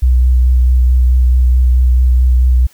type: tone with vibrato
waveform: sine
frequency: 62.5 Hz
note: B1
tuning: 21 cents sharp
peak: -6 dBFS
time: 0.02-2.67 s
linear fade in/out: 10 ms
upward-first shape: sine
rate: 4.6 Hz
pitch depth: 19 cents each way
effects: white hiss -48 dBFS RMS until 2.73 s